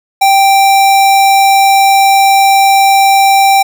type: tone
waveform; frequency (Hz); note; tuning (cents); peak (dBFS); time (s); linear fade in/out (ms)
square; 784; G5; 0; -5; 0.21-3.63; 10
effects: none